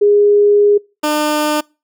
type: tone pair in turn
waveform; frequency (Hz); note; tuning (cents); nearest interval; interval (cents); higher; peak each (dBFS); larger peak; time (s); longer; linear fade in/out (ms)
sine / 15% pulse; 411.3 / 301.2; G#4 / D4; -17 / +44; perfect fourth; 539; first; -7; neither; 0.01-0.78 / 1.03-1.61; first; 10
effects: noise-tail reverb RT60 0.3 s tail -26 dB re dry